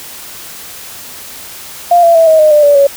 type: tone with pitch steps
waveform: sine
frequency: 698.5 / 676.7 / 655.5 / 635 / 615.1 / 595.9 / 577.3 / 559.2 Hz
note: F5 / E5 / E5 / D#5 / D#5 / D5 / D5 / C#5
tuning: 0 / +45 / -10 / +35 / -20 / +25 / -30 / +15 cents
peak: -3 dBFS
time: 1.91-2.87 s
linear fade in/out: 5 ms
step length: 120 ms
effects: white hiss -29 dBFS RMS until 2.96 s